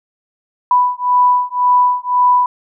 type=beating tone pair; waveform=sine; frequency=989 / 990.9 Hz; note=B5 / B5; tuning=+2 / +5 cents; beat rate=1.9 Hz; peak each=-13 dBFS; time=0.71-2.46 s; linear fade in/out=2 ms; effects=none